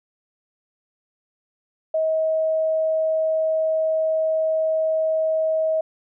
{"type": "tone", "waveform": "sine", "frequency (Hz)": 636, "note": "D#5", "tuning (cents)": 38, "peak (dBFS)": -18, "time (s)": [1.94, 5.81], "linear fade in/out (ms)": 5, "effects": []}